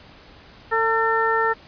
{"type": "harmonic tone", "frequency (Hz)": 450, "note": "A4", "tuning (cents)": 39, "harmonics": [1, 2, 3, 4], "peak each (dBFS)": [-23, -23, -23, -23], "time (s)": [0.71, 1.54], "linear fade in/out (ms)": 20, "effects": ["pink hiss -47 dBFS RMS until 1.67 s", "resampled to 11025 Hz"]}